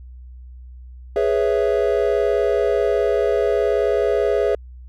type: chord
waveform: triangle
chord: C# minor seventh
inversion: second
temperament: equal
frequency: 415.3 / 493.9 / 554.4 / 659.3 Hz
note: G#4 / B4 / C#5 / E5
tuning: 0 / 0 / 0 / 0 cents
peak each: -17 / -21 / -21 / -21 dBFS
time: 1.16-4.55 s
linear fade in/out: 2 ms
effects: added 62 Hz sine -36 dBFS peak until 4.88 s